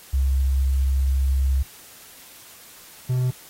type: tone pair in turn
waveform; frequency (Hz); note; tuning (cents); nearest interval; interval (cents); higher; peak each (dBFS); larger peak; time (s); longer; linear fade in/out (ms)
sine / triangle; 67 / 126.74; C2 / B2; +42 / +45; major seventh; 1103; second; -17; neither; 0.13-1.63 / 3.09-3.31; first; 10
effects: white hiss -46 dBFS RMS until 3.49 s + AAC 48 kbps